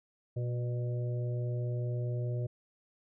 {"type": "harmonic tone with a mistuned harmonic", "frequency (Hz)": 121.4, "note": "B2", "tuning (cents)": -29, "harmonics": [1, 3, 4, 5], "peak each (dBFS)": [-31, -43, -46, -45], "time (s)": [0.36, 2.47], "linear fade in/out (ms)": 10, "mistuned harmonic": 4, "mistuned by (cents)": 30, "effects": []}